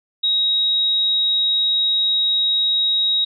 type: tone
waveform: sine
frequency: 3799 Hz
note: A#7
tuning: 32 cents sharp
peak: -15 dBFS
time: 0.23-3.25 s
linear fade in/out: 10 ms
effects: none